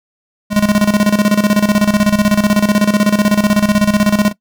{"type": "tone with tremolo", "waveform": "square", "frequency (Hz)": 207.7, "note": "G#3", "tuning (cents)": 0, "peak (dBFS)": -8, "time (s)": [0.5, 4.33], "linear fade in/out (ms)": 50, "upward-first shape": "square", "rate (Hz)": 16, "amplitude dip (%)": 75, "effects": ["noise-tail reverb RT60 0.1 s tail -19 dB re dry"]}